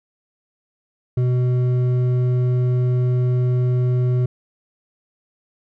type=tone with hard clipping; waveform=sine; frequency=124.9 Hz; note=B2; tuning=20 cents sharp; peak=-17 dBFS; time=1.17-4.26 s; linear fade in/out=5 ms; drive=7 dB; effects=none